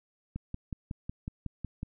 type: click train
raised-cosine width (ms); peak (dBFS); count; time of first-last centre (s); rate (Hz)
5; -23; 9; 0.36-1.831; 5.44
effects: none